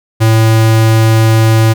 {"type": "tone", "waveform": "square", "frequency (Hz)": 111.6, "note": "A2", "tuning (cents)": 25, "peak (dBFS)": -6, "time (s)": [0.2, 1.74], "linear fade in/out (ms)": 20, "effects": []}